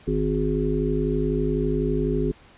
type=harmonic tone; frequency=52 Hz; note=G#1; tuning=3 cents sharp; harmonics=1 / 3 / 5 / 7 / 8; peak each=-27 / -27 / -27 / -27 / -27 dBFS; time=0.07-2.32 s; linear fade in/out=10 ms; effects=pink hiss -52 dBFS RMS until 2.57 s + resampled to 8000 Hz